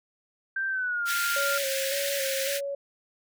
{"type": "tone with pitch glide", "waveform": "sine", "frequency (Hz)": [1568, 1396.9], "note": ["G6", "F6"], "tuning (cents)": [0, 0], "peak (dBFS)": -26, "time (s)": [0.56, 1.58], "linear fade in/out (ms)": 5, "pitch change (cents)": -200, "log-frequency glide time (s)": [0.69, 1.06]}
{"type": "high-pass noise", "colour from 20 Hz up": "pink", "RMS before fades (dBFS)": -31, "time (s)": [1.05, 2.61], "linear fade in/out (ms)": 50, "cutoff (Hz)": 1500, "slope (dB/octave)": 96}
{"type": "tone with vibrato", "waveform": "sine", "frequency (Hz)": 550, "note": "C#5", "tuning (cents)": -14, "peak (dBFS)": -29, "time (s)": [1.36, 2.75], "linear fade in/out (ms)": 5, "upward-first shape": "square", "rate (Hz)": 1.8, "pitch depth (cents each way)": 32}
{"effects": []}